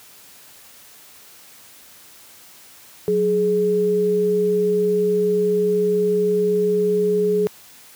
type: tone pair together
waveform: sine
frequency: 183.56 / 420 Hz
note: F#3 / G#4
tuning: -14 / +19 cents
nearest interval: octave + major second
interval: 1433 cents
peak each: -24 / -16 dBFS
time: 3.08-7.47 s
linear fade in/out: 0 ms
effects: white hiss -46 dBFS RMS until 7.95 s + high-pass 80 Hz 12 dB/octave